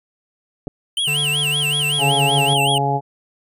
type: clicks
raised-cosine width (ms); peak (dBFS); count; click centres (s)
2; -16; 2; 0.672 / 0.679
type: tone with vibrato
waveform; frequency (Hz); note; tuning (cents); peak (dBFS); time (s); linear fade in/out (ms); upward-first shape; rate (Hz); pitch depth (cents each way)
square; 2980; F#7; +12; -18; 0.97-2.78; 2; sine; 5.3; 200
type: tone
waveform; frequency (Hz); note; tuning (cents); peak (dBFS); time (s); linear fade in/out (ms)
square; 146.5; D3; -4; -25; 1.07-2.54; 10
type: harmonic tone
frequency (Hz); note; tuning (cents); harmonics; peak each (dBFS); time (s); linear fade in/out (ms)
139.8; C#3; +15; 1 / 2 / 3 / 4 / 5 / 6; -21 / -29 / -25 / -31 / -23 / -20; 1.98-3.01; 50
effects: resampled to 32000 Hz